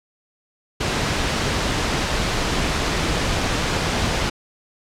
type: noise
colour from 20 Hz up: pink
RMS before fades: -21 dBFS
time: 0.8-4.3 s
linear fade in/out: 10 ms
effects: low-pass 6000 Hz 12 dB/octave